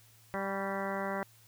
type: harmonic tone with a mistuned harmonic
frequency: 196 Hz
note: G3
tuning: in tune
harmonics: 1 / 2 / 3 / 4 / 5 / 6 / 7 / 8 / 9 / 10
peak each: -39 / -41 / -38 / -41 / -42 / -44 / -44 / -45 / -47 / -44 dBFS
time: 0.34-1.23 s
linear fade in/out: 0 ms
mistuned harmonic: 6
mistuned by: -41 cents
effects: added 112 Hz sine -62 dBFS peak until 1.47 s + white hiss -62 dBFS RMS until 1.47 s